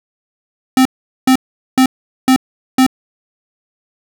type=tone bursts; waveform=square; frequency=260 Hz; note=C4; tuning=11 cents flat; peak=-7 dBFS; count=5; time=0.77-2.865 s; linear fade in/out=2 ms; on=83 ms; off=420 ms; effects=none